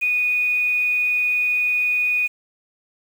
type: tone with quantisation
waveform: sine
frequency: 2473 Hz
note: D#7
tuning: 11 cents flat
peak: -17 dBFS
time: 0.01-2.28 s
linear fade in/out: 20 ms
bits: 7
effects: none